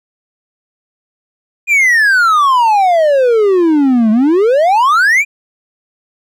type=exponential two-way sweep; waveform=triangle; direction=down then up; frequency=2464 to 211.1 to 2464 Hz; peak=-5 dBFS; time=1.67-5.25 s; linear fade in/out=50 ms; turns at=4.11 s; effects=none